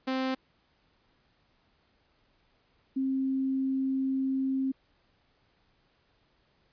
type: tone pair in turn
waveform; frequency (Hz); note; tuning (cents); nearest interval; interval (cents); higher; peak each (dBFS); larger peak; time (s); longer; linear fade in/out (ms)
sawtooth / sine; 261.6 / 266.2; C4 / C4; 0 / +30; unison; 30; second; -24 / -26; first; 0.07-0.35 / 2.96-4.72; second; 10
effects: pink hiss -69 dBFS RMS until 6.72 s + resampled to 11025 Hz